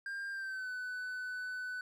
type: tone with pitch glide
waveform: triangle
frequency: 1598 to 1499.6 Hz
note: G6 to F#6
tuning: +33 to +23 cents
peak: -36 dBFS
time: 0.06-1.81 s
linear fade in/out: 2 ms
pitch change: -110 cents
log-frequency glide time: 0.31-0.7 s
effects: none